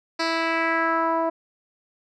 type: tone with low-pass filter sweep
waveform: 10% pulse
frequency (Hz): 328.6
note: E4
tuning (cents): -5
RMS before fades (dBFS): -23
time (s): 0.19-1.3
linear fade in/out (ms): 10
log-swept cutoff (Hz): 4800 to 770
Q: 2.2
effects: none